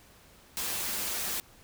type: noise with comb filter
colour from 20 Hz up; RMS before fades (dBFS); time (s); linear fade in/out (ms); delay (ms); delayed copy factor
white; -33; 0.57-1.4; 0; 7.2; -0.55
effects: pink hiss -57 dBFS RMS until 1.63 s